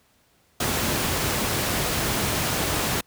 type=noise; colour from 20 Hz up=pink; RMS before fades=-24 dBFS; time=0.6-3.01 s; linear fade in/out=5 ms; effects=pink hiss -62 dBFS RMS until 3.06 s + high-pass 60 Hz 12 dB/octave